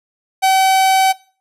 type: tone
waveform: 45% pulse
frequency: 764 Hz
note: G5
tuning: 45 cents flat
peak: -10 dBFS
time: 0.42-1.13 s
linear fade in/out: 20 ms
effects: noise-tail reverb RT60 0.4 s tail -21 dB re dry + resampled to 32000 Hz